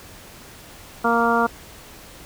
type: harmonic tone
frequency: 233.1 Hz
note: A#3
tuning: in tune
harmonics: 1 / 2 / 3 / 4 / 5 / 6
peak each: -23 / -23 / -23 / -23 / -23 / -23 dBFS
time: 1.04-1.47 s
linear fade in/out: 10 ms
effects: pink hiss -43 dBFS RMS until 2.25 s